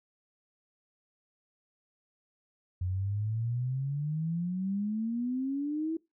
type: exponential sweep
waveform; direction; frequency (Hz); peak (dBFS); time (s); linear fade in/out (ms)
sine; up; 89 to 329.6; -29; 2.81-5.97; 5
effects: noise-tail reverb RT60 0.2 s tail -21 dB re dry